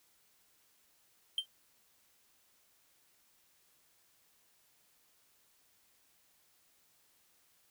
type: tone with exponential decay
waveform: triangle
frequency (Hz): 3139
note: G7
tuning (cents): +2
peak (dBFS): -25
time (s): 1.38-1.46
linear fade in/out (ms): 2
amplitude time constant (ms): 17
effects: white hiss -70 dBFS RMS until 7.7 s